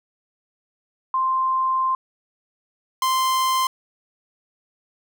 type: tone pair in turn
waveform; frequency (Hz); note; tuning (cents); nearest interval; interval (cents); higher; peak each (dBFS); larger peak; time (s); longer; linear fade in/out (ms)
sine / 45% pulse; 1046.5 / 1042.8; C6 / C6; 0 / -6; unison; 6; first; -18; neither; 1.14-1.95 / 3.02-3.67; first; 2
effects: none